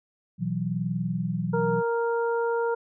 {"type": "chord", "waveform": "sine", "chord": "B suspended fourth", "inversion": "none", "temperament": "just", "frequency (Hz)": [123.47, 164.63, 185.21], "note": ["B2", "E3", "F#3"], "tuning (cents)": [0, -2, 2], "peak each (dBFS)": [-32, -29, -29], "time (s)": [0.38, 1.83], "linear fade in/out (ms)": 50}
{"type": "harmonic tone", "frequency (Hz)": 466.2, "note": "A#4", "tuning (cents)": 0, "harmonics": [1, 2, 3], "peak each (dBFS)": [-24, -30, -34], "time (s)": [1.53, 2.75], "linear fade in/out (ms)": 10}
{"effects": []}